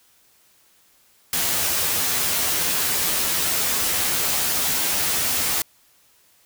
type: noise with comb filter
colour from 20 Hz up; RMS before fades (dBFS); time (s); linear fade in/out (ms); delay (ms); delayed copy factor
white; -22; 1.33-5.62; 2; 12; +0.75
effects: white hiss -58 dBFS RMS until 6.45 s